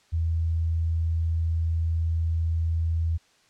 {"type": "tone", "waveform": "sine", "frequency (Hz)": 82.1, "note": "E2", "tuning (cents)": -6, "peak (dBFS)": -22, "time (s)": [0.12, 3.18], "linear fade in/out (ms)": 20, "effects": ["white hiss -61 dBFS RMS until 3.49 s", "low-pass 6000 Hz 12 dB/octave"]}